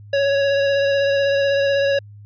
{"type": "tone with vibrato", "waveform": "square", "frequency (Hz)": 557, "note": "C#5", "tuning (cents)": 8, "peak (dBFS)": -16, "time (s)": [0.13, 1.99], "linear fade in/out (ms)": 5, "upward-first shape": "sine", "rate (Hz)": 16, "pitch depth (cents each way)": 17, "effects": ["added 103 Hz sine -38 dBFS peak until 2.25 s", "resampled to 11025 Hz"]}